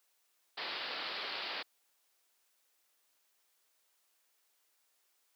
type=low-pass noise; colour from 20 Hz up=white; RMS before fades=-40 dBFS; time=0.57-1.63 s; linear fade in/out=10 ms; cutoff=4800 Hz; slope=96 dB/octave; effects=white hiss -75 dBFS RMS until 5.35 s + high-pass 400 Hz 12 dB/octave